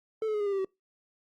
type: tone with pitch steps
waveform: triangle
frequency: 440 / 429.7 / 419.6 / 409.8 / 400.2 / 390.9 / 381.7 Hz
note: A4 / A4 / G#4 / G#4 / G4 / G4 / G4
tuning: 0 / -41 / +18 / -23 / +36 / -5 / -46 cents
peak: -25 dBFS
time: 0.22-0.647 s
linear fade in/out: 2 ms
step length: 61 ms
effects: noise-tail reverb RT60 0.2 s tail -25 dB re dry + Opus 48 kbps